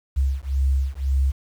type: beating tone pair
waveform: sine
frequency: 66.7 / 68.6 Hz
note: C2 / C#2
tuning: +34 / -17 cents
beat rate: 1.9 Hz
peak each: -21 dBFS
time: 0.16-1.32 s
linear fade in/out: 20 ms
effects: tanh soft clip ceiling -11 dBFS + 8-bit